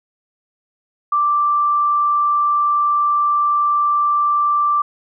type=tone; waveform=sine; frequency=1174.7 Hz; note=D6; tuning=in tune; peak=-13 dBFS; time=1.12-4.82 s; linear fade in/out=5 ms; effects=none